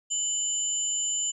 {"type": "tone pair together", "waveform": "sine", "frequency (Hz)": [2978, 7126], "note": ["F#7", "A8"], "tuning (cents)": [11, 21], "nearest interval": "octave + minor third", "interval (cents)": 1510, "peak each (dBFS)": [-34, -26], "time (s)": [0.1, 1.32], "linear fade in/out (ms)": 20, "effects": []}